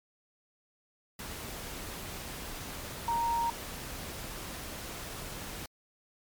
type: tone in noise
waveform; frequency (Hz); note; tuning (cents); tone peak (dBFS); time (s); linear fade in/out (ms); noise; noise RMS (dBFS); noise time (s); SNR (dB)
sine; 932.3; A#5; 0; -27; 3.08-3.5; 2; pink; -41; 1.19-5.66; +11
effects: MP3 96 kbps